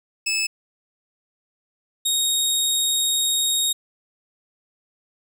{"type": "tone pair in turn", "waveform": "20% pulse", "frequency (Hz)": [2609, 3744], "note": ["E7", "A#7"], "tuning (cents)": [-18, 7], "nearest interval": "tritone", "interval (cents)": 625, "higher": "second", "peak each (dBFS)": [-16, -13], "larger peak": "second", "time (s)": [[0.26, 0.47], [2.05, 3.73]], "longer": "second", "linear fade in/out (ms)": 10, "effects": []}